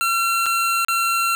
25% pulse tone with dropouts, 1361 Hz, F6, 45 cents flat, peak -14 dBFS, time 0.01-1.35 s, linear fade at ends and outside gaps 0 ms, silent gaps 0.459-0.464 / 0.848-0.884 s, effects 7-bit

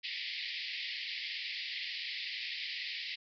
pink band-pass noise, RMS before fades -40 dBFS, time 0.03-3.16 s, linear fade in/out 20 ms, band 1900 to 5000 Hz, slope 96 dB/octave, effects none

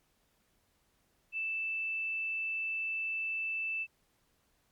sine tone, 2644 Hz, E7, 5 cents sharp, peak -32 dBFS, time 1.32-3.87 s, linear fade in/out 50 ms, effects pink hiss -73 dBFS RMS until 4.71 s + MP3 96 kbps

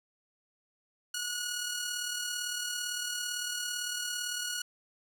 10% pulse tone with amplitude modulation, 1453 Hz, F#6, 32 cents flat, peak -23 dBFS, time 1.14-4.62 s, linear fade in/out 5 ms, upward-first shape sine, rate 37.8 Hz, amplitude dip 40%, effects none

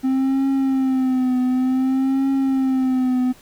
triangle tone with vibrato, 261.6 Hz, C4, in tune, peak -14 dBFS, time 0.03-3.33 s, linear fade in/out 20 ms, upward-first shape triangle, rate 0.55 Hz, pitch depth 66 cents each way, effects pink hiss -49 dBFS RMS until 3.41 s

